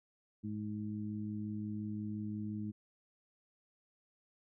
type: harmonic tone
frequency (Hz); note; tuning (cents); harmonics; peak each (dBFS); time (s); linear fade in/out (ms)
105.7; G#2; +31; 1 / 2 / 3; -43 / -39 / -46; 0.43-2.72; 20
effects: none